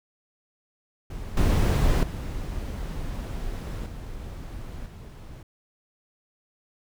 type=noise with level steps; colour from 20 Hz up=brown; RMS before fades=-35 / -20 / -32 / -37 / -41 dBFS; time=1.1-5.43 s; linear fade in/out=5 ms; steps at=1.37 / 2.03 / 3.86 / 4.86 s; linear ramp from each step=2 ms; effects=none